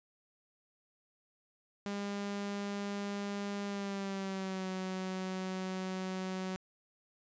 sawtooth tone with pitch glide, 201.8 to 187.2 Hz, G#3 to F#3, -49 to +20 cents, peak -32 dBFS, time 1.86-6.56 s, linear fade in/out 0 ms, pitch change -131 cents, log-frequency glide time 3.66-4.69 s, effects resampled to 16000 Hz

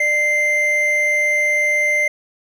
triangle tone pair together, 598 / 2086 Hz, D5 / C7, +31 / -6 cents, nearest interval octave + minor seventh, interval 2163 cents, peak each -22 / -13 dBFS, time 0-2.08 s, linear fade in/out 5 ms, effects none

